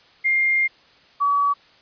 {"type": "tone pair in turn", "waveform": "sine", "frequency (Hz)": [2115, 1139], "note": ["C7", "C#6"], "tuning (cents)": [18, 47], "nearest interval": "major seventh", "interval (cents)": 1071, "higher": "first", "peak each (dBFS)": -16, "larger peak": "neither", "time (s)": [[0.24, 0.68], [1.2, 1.54]], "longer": "first", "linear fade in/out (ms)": 20, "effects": ["white hiss -53 dBFS RMS until 1.81 s", "resampled to 11025 Hz"]}